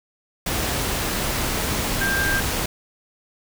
sine tone in noise, 1589 Hz, G6, 23 cents sharp, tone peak -21 dBFS, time 2.01-2.4 s, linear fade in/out 5 ms, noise pink, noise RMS -24 dBFS, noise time 0.46-2.66 s, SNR 0 dB, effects none

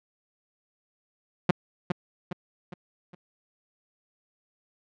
sawtooth tone with echo, 178.3 Hz, F3, 36 cents sharp, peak -12 dBFS, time 1.49-1.51 s, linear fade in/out 5 ms, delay 410 ms, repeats 4, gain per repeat -7 dB, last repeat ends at 3.15 s, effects low-pass 3000 Hz 12 dB/octave

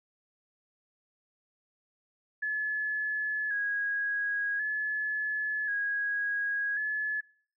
sine tone with vibrato, 1682 Hz, G#6, 22 cents sharp, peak -28 dBFS, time 2.42-7.21 s, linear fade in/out 10 ms, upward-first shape square, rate 0.46 Hz, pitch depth 33 cents each way, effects noise-tail reverb RT60 0.5 s tail -22 dB re dry

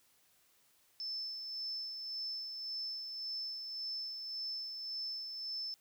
sine tone with tremolo, 5274 Hz, E8, in tune, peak -37 dBFS, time 1-5.74 s, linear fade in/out 0 ms, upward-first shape sine, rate 1.8 Hz, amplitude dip 40%, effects white hiss -70 dBFS RMS until 5.8 s

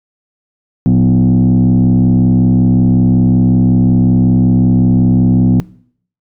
sine tone with frequency modulation, 180.3 Hz, F#3, 45 cents flat, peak -4 dBFS, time 0.86-5.6 s, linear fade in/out 0 ms, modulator 65.4 Hz, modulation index 1.2, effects noise-tail reverb RT60 0.6 s tail -22 dB re dry + tanh soft clip ceiling -4 dBFS

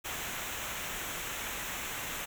pink noise with comb filter, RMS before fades -38 dBFS, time 0.04-2.26 s, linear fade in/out 20 ms, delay 0.21 ms, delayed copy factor -0.65, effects none

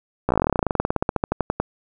slowing click train, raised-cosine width 1 ms, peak -5 dBFS, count 30, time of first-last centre 0.29-1.6 s, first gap 15 ms, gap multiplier 1.07, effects none

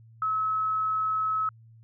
sine tone, 1290 Hz, E6, 38 cents flat, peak -24 dBFS, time 0.22-1.49 s, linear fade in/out 2 ms, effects added 113 Hz sine -50 dBFS peak until 1.83 s

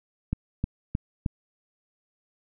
click train, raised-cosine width 5 ms, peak -13 dBFS, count 4, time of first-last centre 0.33-1.262 s, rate 3.22 Hz, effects none

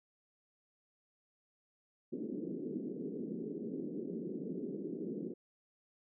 white band-pass noise, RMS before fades -41 dBFS, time 2.12-5.34 s, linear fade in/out 10 ms, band 170 to 420 Hz, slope 48 dB/octave, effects none

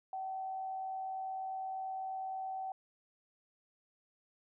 sine tone with frequency modulation, 762 Hz, G5, 49 cents flat, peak -37 dBFS, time 0.13-2.72 s, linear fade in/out 2 ms, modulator 88.6 Hz, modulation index 0.26, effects none

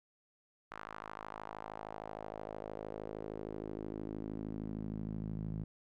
sawtooth tone with band-pass filter sweep, 53.1 Hz, G#1, 39 cents sharp, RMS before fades -43 dBFS, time 0.71-5.64 s, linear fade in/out 5 ms, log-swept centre 1300 to 160 Hz, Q 2.1, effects none

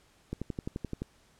click train, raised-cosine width 3 ms, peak -21 dBFS, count 9, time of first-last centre 0.33-1.02 s, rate 11.6 Hz, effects pink hiss -64 dBFS RMS until 1.39 s + low-pass 10000 Hz 12 dB/octave

